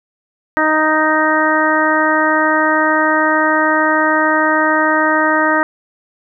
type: harmonic tone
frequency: 311.1 Hz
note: D#4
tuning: in tune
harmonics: 1 / 2 / 3 / 4 / 5 / 6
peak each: -18 / -18 / -18 / -18 / -18 / -18 dBFS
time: 0.57-5.63 s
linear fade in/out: 0 ms
effects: none